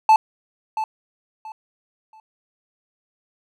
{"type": "tone with echo", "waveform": "triangle", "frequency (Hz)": 875, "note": "A5", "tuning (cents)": -10, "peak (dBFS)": -7, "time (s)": [0.09, 0.16], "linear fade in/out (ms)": 2, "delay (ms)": 680, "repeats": 3, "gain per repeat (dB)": -12, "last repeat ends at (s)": 2.2, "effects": []}